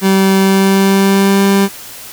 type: tone with pitch glide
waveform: 30% pulse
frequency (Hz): 192.7 to 197.2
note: G3 to G3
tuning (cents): -29 to +11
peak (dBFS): -5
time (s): 0.01-1.69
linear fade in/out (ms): 50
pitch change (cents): +40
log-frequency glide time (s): 0.38-1.44
effects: white hiss -31 dBFS RMS until 2.12 s